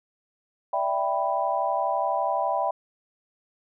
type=chord; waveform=sine; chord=E minor seventh; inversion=third; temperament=equal; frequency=587.3 / 659.3 / 784 / 987.8 Hz; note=D5 / E5 / G5 / B5; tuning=0 / 0 / 0 / 0 cents; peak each=-30 / -28 / -27 / -28 dBFS; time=0.73-2.71 s; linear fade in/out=5 ms; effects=none